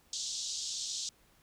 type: band-pass noise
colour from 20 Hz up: white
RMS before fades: -38 dBFS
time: 0.13-1.09 s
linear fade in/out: 2 ms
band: 3400 to 7300 Hz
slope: 48 dB/octave
effects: pink hiss -66 dBFS RMS until 1.42 s